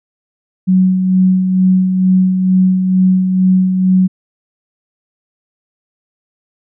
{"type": "tone with tremolo", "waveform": "sine", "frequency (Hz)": 186, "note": "F#3", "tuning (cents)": 9, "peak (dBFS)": -6, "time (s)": [0.67, 4.08], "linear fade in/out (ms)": 20, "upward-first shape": "sine", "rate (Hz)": 2.2, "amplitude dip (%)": 45, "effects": []}